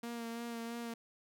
sawtooth tone with vibrato, 233.1 Hz, A#3, in tune, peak -36 dBFS, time 0.03-0.94 s, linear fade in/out 5 ms, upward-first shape sine, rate 3 Hz, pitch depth 23 cents each way, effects none

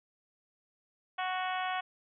harmonic tone, 370 Hz, F#4, in tune, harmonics 2 / 3 / 4 / 5 / 6 / 7 / 8 / 9, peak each -34 / -38 / -40 / -42 / -44 / -45 / -46 / -47 dBFS, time 1.18-1.81 s, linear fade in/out 10 ms, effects none

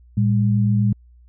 sine tone pair together, 113.5 / 201.4 Hz, A#2 / G3, -46 / +47 cents, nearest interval minor seventh, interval 993 cents, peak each -16 / -19 dBFS, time 0.17-0.93 s, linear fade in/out 5 ms, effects added 60 Hz sine -46 dBFS peak until 1.28 s

